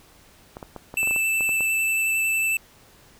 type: clicks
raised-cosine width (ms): 1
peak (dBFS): -21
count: 11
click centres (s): 0.569 / 0.628 / 0.763 / 0.941 / 1.031 / 1.074 / 1.11 / 1.162 / 1.408 / 1.492 / 1.607
type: tone with vibrato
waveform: square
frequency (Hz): 2647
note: E7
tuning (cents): +7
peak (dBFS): -21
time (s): 0.97-2.57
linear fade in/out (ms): 2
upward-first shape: square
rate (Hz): 11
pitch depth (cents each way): 8
effects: pink hiss -53 dBFS RMS until 3.19 s